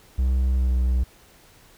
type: tone with pitch glide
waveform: triangle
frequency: 64.3 to 62.8 Hz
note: C2 to B1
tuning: -30 to +30 cents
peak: -16 dBFS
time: 0.18-1.04 s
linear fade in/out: 10 ms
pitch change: -40 cents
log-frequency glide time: 0.56-0.74 s
effects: pink hiss -53 dBFS RMS until 1.77 s